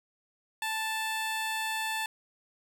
15% pulse tone, 880 Hz, A5, in tune, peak -24 dBFS, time 0.62-2.06 s, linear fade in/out 2 ms, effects none

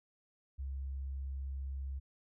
sine tone, 67.6 Hz, C#2, 43 cents flat, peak -37 dBFS, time 0.58-2 s, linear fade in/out 20 ms, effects none

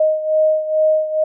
sine beating tone pair, 622.3 / 624.6 Hz, D#5 / D#5, 0 / +7 cents, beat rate 2.3 Hz, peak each -14 / -19 dBFS, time 0-1.24 s, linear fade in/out 5 ms, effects none

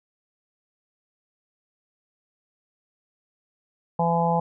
harmonic tone, 168.7 Hz, E3, 40 cents sharp, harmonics 1 / 3 / 4 / 5 / 6, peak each -24 / -27 / -28 / -23 / -31 dBFS, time 3.99-4.4 s, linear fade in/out 5 ms, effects none

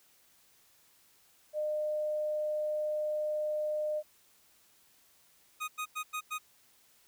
sine tone, 607 Hz, D#5, 43 cents flat, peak -30 dBFS, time 1.53-4.03 s, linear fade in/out 50 ms
25% pulse tone bursts, 1244.5 Hz, D#6, in tune, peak -30 dBFS, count 5, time 5.6-6.386 s, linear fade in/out 20 ms, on 82 ms, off 94 ms
effects white hiss -65 dBFS RMS until 7.07 s

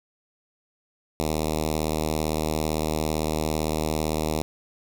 5% pulse tone with notch filter, 77.78 Hz, D#2, in tune, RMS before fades -26 dBFS, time 1.2-4.42 s, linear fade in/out 0 ms, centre 1600 Hz, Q 0.63, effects none

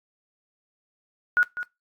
sine tone with echo, 1453 Hz, F#6, 32 cents flat, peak -16 dBFS, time 1.37-1.43 s, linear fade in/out 0 ms, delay 200 ms, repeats 1, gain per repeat -12 dB, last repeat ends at 1.63 s, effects noise-tail reverb RT60 0.2 s tail -20 dB re dry + AAC 64 kbps

